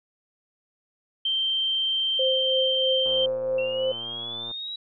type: tone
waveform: sine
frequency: 3136 Hz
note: G7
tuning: in tune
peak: -22 dBFS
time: 1.25-3.26 s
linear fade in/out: 5 ms
type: tone with tremolo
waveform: sine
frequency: 523.3 Hz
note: C5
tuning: in tune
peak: -21 dBFS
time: 2.19-3.92 s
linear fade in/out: 5 ms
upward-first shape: triangle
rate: 3.1 Hz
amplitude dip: 50%
type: click train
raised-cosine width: 1 ms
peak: -29 dBFS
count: 171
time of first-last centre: 3.06-4.513 s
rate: 117 Hz
type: linear sweep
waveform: sine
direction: up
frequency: 2700 to 3900 Hz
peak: -31 dBFS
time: 3.58-4.76 s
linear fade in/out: 5 ms
effects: none